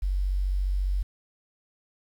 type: tone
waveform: sine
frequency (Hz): 47.27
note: F#1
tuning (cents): +38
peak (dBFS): -23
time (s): 0.02-1.03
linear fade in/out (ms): 10
effects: 9-bit